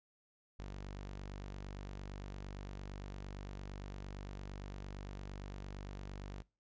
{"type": "tone", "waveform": "sawtooth", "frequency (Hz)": 48.77, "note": "G1", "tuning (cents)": -8, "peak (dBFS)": -40, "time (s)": [0.59, 6.42], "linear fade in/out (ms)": 0, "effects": ["noise-tail reverb RT60 0.3 s tail -23 dB re dry", "resampled to 16000 Hz"]}